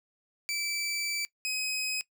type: tone pair in turn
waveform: 20% pulse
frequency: 2320 / 2529 Hz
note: D7 / D#7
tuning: -22 / +28 cents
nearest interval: minor second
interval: 150 cents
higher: second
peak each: -25 dBFS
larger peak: neither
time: 0.49-1.25 / 1.45-2.01 s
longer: first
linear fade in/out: 0 ms
effects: noise-tail reverb RT60 0.1 s tail -20 dB re dry